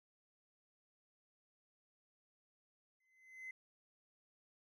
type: tone with exponential growth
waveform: triangle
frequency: 2050 Hz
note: C7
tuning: 36 cents flat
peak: -40 dBFS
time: 3-3.51 s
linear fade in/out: 5 ms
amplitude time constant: 110 ms
effects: tanh soft clip ceiling -42 dBFS